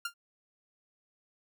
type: tone with exponential decay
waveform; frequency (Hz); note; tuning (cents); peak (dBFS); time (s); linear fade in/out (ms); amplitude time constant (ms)
sawtooth; 1396.9; F6; 0; -26; 0.05-0.14; 5; 18
effects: none